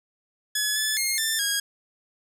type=tone with pitch steps; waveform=10% pulse; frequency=1701 / 1731 / 2136 / 1778 / 1639 Hz; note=G#6 / A6 / C7 / A6 / G#6; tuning=+41 / -29 / +35 / +18 / -23 cents; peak=-14 dBFS; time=0.55-1.6 s; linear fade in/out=5 ms; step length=210 ms; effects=none